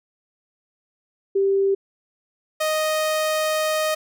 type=tone pair in turn; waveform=sine / sawtooth; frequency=392 / 622.3 Hz; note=G4 / D#5; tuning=0 / 0 cents; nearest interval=minor sixth; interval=800 cents; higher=second; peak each=-16 dBFS; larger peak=neither; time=1.35-1.75 / 2.6-3.95 s; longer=second; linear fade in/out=10 ms; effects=none